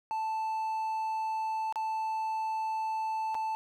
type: tone with dropouts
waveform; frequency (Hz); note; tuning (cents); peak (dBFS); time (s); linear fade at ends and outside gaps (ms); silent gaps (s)
triangle; 880; A5; 0; -28; 0.11-3.55; 0; 1.725-1.758 / 3.345-3.351
effects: none